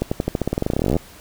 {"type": "accelerating click train", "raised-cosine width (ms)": 2, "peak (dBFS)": -6, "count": 25, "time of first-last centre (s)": [0.02, 0.966], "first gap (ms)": 95, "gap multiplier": 0.91, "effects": ["pink hiss -44 dBFS RMS until 1.2 s"]}